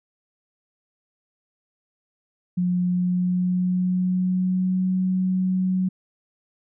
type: tone with pitch glide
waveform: sine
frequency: 179.1 to 185.63 Hz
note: F3 to F#3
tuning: +44 to +6 cents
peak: -19 dBFS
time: 2.57-5.89 s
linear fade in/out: 10 ms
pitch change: +62 cents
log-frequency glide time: 2.85-4.89 s
effects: none